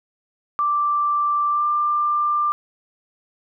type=tone with pitch glide; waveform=sine; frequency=1174.7 to 1189 Hz; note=D6 to D6; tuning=0 to +21 cents; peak=-17 dBFS; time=0.59-2.52 s; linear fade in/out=0 ms; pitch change=+21 cents; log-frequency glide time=1.5-1.65 s; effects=none